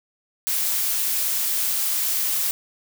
blue noise, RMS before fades -23 dBFS, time 0.47-2.51 s, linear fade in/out 0 ms, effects none

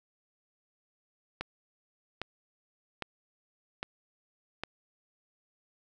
click train, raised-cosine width 0.3 ms, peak -18 dBFS, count 5, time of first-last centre 1.41-4.636 s, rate 1.24 Hz, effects none

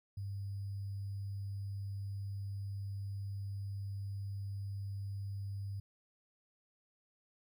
sine tone with sample-and-hold, 99 Hz, G2, 18 cents sharp, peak -38 dBFS, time 0.17-5.8 s, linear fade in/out 5 ms, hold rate 4900 Hz, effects none

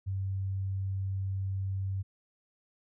sine tone, 96.4 Hz, G2, 28 cents flat, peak -30 dBFS, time 0.06-2.03 s, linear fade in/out 20 ms, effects none

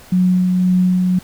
sine tone with tremolo, 182.5 Hz, F#3, 24 cents flat, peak -10 dBFS, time 0.12-1.19 s, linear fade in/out 5 ms, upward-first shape sine, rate 1.9 Hz, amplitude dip 25%, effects pink hiss -42 dBFS RMS until 1.23 s

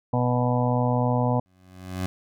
harmonic tone, 123.47 Hz, B2, in tune, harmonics 1 / 2 / 4 / 5 / 6 / 7 / 8, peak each -23 / -26 / -29 / -30 / -31 / -31 / -32 dBFS, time 0.13-1.4 s, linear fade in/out 5 ms
20% pulse tone with exponential growth, 92.5 Hz, F#2, in tune, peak -19 dBFS, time 1.46-2.06 s, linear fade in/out 0 ms, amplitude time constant 130 ms
effects none

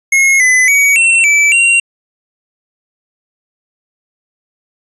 square tone with pitch steps, 2164 / 2015 / 2257 / 2706 / 2312 / 2755 Hz, C#7 / B6 / C#7 / E7 / D7 / F7, -42 / +34 / +31 / +45 / -28 / -24 cents, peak -7 dBFS, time 0.12-1.8 s, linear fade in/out 5 ms, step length 280 ms, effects resampled to 24000 Hz

